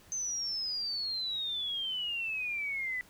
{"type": "exponential sweep", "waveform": "sine", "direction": "down", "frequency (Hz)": [6272, 1975.5], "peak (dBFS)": -32, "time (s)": [0.12, 3.01], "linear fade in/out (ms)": 0, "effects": ["pink hiss -59 dBFS RMS until 3.09 s"]}